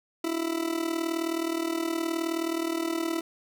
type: tone with amplitude modulation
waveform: 40% pulse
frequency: 330.4 Hz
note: E4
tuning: 4 cents sharp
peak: -23 dBFS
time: 0.24-3.21 s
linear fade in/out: 5 ms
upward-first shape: sine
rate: 39.1 Hz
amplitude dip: 75%
effects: none